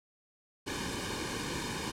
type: noise with comb filter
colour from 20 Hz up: pink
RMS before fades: -36 dBFS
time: 0.66-1.92 s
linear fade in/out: 20 ms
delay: 1.5 ms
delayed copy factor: -0.8
effects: low-pass 8000 Hz 12 dB/octave